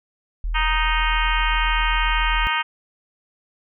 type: tone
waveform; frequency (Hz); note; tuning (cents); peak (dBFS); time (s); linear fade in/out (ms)
sine; 40.77; E1; -18; -21; 0.44-2.47; 0
type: harmonic tone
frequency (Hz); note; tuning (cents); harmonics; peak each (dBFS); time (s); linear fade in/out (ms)
311.1; D#4; 0; 3 / 4 / 5 / 6 / 7 / 8 / 9 / 10; -25 / -26 / -27 / -28 / -28 / -29 / -30 / -30; 0.54-2.63; 20
effects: none